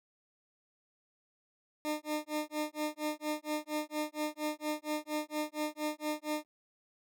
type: tone with tremolo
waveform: 20% pulse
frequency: 303 Hz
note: D#4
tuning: 46 cents flat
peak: -26 dBFS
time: 1.85-6.45 s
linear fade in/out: 0 ms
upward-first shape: sine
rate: 4.3 Hz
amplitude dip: 100%
effects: none